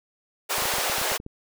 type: high-pass noise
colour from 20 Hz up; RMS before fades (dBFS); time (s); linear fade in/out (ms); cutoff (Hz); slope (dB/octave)
pink; -26; 0.49-1.18; 20; 460; 24
type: clicks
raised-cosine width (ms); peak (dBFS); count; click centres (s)
3; -25; 11; 0.583 / 0.622 / 0.655 / 0.738 / 0.784 / 0.898 / 0.983 / 1.015 / 1.118 / 1.201 / 1.264
effects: none